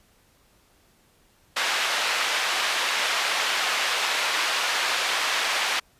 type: band-pass noise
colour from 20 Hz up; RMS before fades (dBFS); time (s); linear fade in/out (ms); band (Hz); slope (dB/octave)
white; -25; 1.56-5.8; 10; 720 to 3300; 12
effects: pink hiss -61 dBFS RMS until 5.99 s + resampled to 32000 Hz